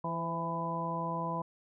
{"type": "harmonic tone with a mistuned harmonic", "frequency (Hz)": 166.4, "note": "E3", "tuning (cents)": 17, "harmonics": [1, 2, 3, 4, 5, 6], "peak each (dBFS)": [-37, -44, -42, -41, -44, -35], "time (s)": [0.04, 1.42], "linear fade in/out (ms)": 5, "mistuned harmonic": 3, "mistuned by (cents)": 29, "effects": []}